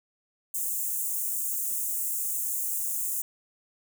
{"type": "high-pass noise", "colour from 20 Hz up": "white", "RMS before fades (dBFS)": -30, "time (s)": [0.54, 3.22], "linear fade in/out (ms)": 5, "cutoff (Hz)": 6900, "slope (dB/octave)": 48, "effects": []}